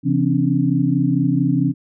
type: tone cluster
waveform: sine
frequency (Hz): 136.1 / 169.4 / 260.9 / 285.4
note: C#3 / E3 / C4 / D4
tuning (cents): -31 / +48 / -5 / -49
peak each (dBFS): -20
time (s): 0.03-1.74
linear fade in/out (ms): 50
effects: none